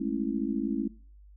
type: chord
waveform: sine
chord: A major seventh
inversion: third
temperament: just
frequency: 206.2 / 220 / 275 / 330 Hz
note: G#3 / A3 / C#4 / E4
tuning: -12 / 0 / -14 / +2 cents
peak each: -35 / -33 / -31 / -34 dBFS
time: 0-0.88 s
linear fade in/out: 10 ms
effects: noise-tail reverb RT60 0.4 s tail -20 dB re dry + added 50 Hz sine -50 dBFS peak until 1.36 s